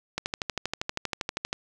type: click train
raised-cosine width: 0.2 ms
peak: -11 dBFS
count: 18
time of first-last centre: 0.18-1.529 s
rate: 12.6 Hz
effects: none